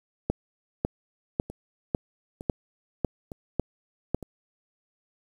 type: two click trains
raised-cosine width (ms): 2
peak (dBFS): -24 / -10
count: 4 / 8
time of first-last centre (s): 1.5-4.227 / 0.3-4.146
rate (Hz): 1.1 / 1.82
effects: 8-bit